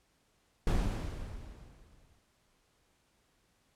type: noise with exponential decay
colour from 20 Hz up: brown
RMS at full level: -27 dBFS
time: 0.67-2.19 s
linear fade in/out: 2 ms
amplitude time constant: 330 ms
effects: pink hiss -72 dBFS RMS until 3.75 s + low-pass 11000 Hz 12 dB/octave